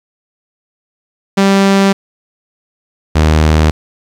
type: tone pair in turn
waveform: sawtooth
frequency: 196 / 77.78 Hz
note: G3 / D#2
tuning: 0 / 0 cents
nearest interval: octave + major third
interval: 1600 cents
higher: first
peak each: -3 dBFS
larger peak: neither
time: 1.37-1.93 / 3.15-3.71 s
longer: neither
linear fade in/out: 10 ms
effects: low-pass 7000 Hz 12 dB/octave + 7-bit